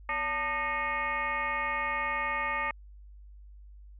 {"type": "tone with frequency modulation", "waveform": "sine", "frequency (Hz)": 1534, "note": "G6", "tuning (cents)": -38, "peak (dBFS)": -28, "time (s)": [0.09, 2.71], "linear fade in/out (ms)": 2, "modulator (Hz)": 321, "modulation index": 2.5, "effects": ["added 50 Hz sine -47 dBFS peak until 3.99 s"]}